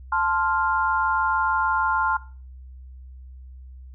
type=chord; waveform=sine; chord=F major; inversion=first; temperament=equal; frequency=880 / 1046.5 / 1396.9 Hz; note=A5 / C6 / F6; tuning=0 / 0 / 0 cents; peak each=-24 dBFS; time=0.12-2.17 s; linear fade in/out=5 ms; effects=noise-tail reverb RT60 0.4 s tail -19 dB re dry + added 64 Hz sine -39 dBFS peak until 3.94 s